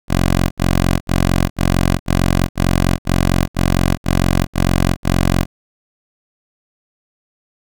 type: tone bursts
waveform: 10% pulse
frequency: 44.87 Hz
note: F1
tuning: 48 cents sharp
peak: -4 dBFS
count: 11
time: 0.08-5.46 s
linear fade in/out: 50 ms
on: 430 ms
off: 65 ms
effects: none